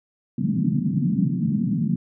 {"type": "band-pass noise", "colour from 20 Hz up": "pink", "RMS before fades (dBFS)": -22, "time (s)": [0.38, 1.96], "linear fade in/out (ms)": 5, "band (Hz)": [140, 250], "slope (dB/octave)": 48, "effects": []}